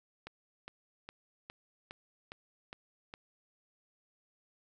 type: click train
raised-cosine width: 0.3 ms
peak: -28 dBFS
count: 8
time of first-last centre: 0.27-3.139 s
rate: 2.44 Hz
effects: none